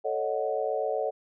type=chord; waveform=sine; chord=D# half-diminished seventh; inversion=second; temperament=equal; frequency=440 / 554.4 / 622.3 / 740 Hz; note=A4 / C#5 / D#5 / F#5; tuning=0 / 0 / 0 / 0 cents; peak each=-31 / -31 / -32 / -33 dBFS; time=0.04-1.11 s; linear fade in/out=20 ms; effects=none